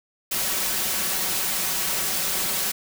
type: noise with comb filter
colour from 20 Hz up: white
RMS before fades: -25 dBFS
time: 0.31-2.72 s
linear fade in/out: 10 ms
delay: 5.3 ms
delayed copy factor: +0.6
effects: none